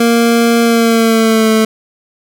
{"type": "tone with pitch glide", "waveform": "25% pulse", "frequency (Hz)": [233.1, 220], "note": ["A#3", "A3"], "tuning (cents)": [0, 0], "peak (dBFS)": -4, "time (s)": [0, 1.65], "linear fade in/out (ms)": 5, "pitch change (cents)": -100, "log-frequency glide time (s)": [0.62, 1.5], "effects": []}